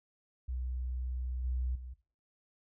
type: tone with level steps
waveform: sine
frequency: 62.7 Hz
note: B1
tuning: 27 cents sharp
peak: -34 / -31 / -42 dBFS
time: 0.48-1.94 s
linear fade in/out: 10 ms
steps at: 1.44 / 1.75 s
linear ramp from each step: 5 ms
effects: noise-tail reverb RT60 0.4 s tail -17 dB re dry